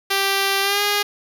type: tone with pitch glide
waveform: 5% pulse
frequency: 392.4 to 410.2 Hz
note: G4 to G#4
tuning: +2 to -21 cents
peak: -6 dBFS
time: 0.1-1.03 s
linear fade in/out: 10 ms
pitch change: +77 cents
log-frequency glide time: 0.61-0.82 s
effects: none